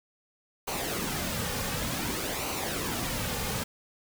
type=noise with flanger; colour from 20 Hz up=pink; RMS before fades=-32 dBFS; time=0.67-3.64 s; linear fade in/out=10 ms; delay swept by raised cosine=0.57 to 3.07 ms; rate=0.55 Hz; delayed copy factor=-0.55; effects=none